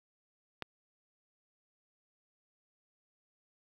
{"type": "click", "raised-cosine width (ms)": 0.3, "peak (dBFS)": -20, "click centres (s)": 0.623, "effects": ["high-pass 80 Hz 12 dB/octave", "10-bit"]}